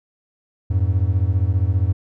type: beating tone pair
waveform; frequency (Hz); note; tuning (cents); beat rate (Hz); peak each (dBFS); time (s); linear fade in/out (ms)
triangle; 87.31 / 102.31; F2 / G#2; 0 / -25; 15; -16 / -17; 0.7-1.93; 10
effects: none